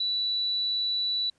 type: tone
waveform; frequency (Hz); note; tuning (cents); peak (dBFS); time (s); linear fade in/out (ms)
sine; 3951; B7; 0; -25; 0-1.3; 5
effects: pink hiss -69 dBFS RMS until 1.38 s + resampled to 22050 Hz